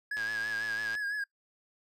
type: tone with vibrato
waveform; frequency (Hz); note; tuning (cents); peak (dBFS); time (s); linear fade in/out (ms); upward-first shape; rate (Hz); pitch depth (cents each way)
triangle; 1661.2; G#6; 0; -29; 0.11-1.24; 5; sine; 6; 50
type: click train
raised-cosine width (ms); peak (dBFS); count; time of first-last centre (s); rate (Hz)
0.2; -25; 87; 0.17-0.952; 110
effects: noise-tail reverb RT60 0.1 s tail -22 dB re dry